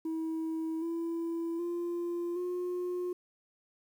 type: tone with pitch steps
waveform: sine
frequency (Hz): 322.2 / 333.8 / 345.7 / 358.1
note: E4 / E4 / F4 / F4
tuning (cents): -39 / +22 / -18 / +43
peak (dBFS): -29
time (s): 0.05-3.13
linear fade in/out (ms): 5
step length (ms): 770
effects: tanh soft clip ceiling -31 dBFS + 10-bit